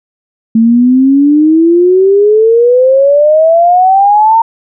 sine exponential sweep, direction up, 221.9 to 920 Hz, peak -3 dBFS, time 0.55-4.42 s, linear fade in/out 5 ms, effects none

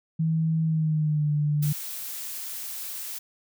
sine tone with pitch glide, 160.9 to 148.4 Hz, E3 to D3, -42 to +18 cents, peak -21 dBFS, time 0.19-1.73 s, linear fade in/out 10 ms, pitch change -140 cents, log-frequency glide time 0.64-1.3 s
blue noise, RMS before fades -35 dBFS, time 1.62-3.19 s, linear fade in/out 10 ms
effects none

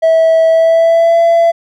triangle tone with pitch glide, 650 to 672.9 Hz, E5 to E5, -24 to +35 cents, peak -3 dBFS, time 0.02-1.52 s, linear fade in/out 20 ms, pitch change +59 cents, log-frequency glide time 0.48-1.19 s, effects tanh soft clip ceiling 0 dBFS

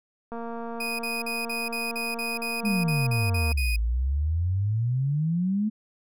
click train, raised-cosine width 1 ms, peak -23 dBFS, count 743, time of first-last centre 0.32-3.518 s, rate 232 Hz
35% pulse tone bursts, 2489 Hz, D#7, in tune, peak -27 dBFS, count 13, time 0.8-3.762 s, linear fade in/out 5 ms, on 190 ms, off 41 ms
sine exponential two-way sweep, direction down then up, 220 to 54 to 220 Hz, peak -22 dBFS, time 2.63-5.7 s, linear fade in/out 20 ms, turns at 3.78 s
effects none

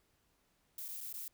violet noise with dropouts, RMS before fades -44 dBFS, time 0.78-1.28 s, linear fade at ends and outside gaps 2 ms, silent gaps 0.882-0.886 / 1.006-1.01 / 1.128-1.139 s, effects pink hiss -75 dBFS RMS until 1.33 s

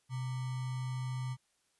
sine tone with sample-and-hold, 127.6 Hz, C3, 43 cents flat, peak -34 dBFS, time 0.09-1.37 s, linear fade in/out 50 ms, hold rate 1050 Hz, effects white hiss -75 dBFS RMS until 1.79 s + resampled to 24000 Hz

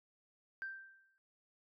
sine tone with exponential decay, 1568 Hz, G6, in tune, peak -37 dBFS, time 0.62-1.18 s, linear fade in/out 0 ms, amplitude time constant 120 ms, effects noise-tail reverb RT60 0.2 s tail -25 dB re dry + tanh soft clip ceiling -34 dBFS

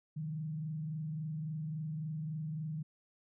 sine tone with frequency modulation, 155.56 Hz, D#3, in tune, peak -36 dBFS, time 0.16-2.83 s, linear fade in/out 10 ms, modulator 23.6 Hz, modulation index 0.44, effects none

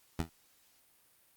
15% pulse tone with exponential decay, 81.4 Hz, E2, 21 cents flat, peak -22 dBFS, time 0.19-0.3 s, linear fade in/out 5 ms, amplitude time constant 23 ms, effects white hiss -67 dBFS RMS until 1.36 s + Opus 48 kbps

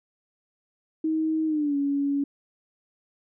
sine tone with pitch glide, 316.3 to 281.8 Hz, D#4 to C#4, +29 to +29 cents, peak -22 dBFS, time 1.04-2.24 s, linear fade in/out 5 ms, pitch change -200 cents, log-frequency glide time 1.46-1.76 s, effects none

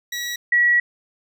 20% pulse / sine tone pair in turn, 1927 / 1927 Hz, B6 / B6, -43 / -43 cents, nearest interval unison, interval 0 cents, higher neither, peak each -20 / -13 dBFS, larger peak second, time 0.12-0.36 / 0.52-0.8 s, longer second, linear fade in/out 5 ms, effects none

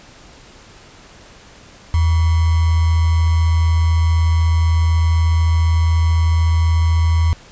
sine tone with sample-and-hold, 82 Hz, E2, 9 cents flat, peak -11 dBFS, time 1.94-7.33 s, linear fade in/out 0 ms, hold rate 1050 Hz, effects pink hiss -43 dBFS RMS until 7.51 s + resampled to 16000 Hz

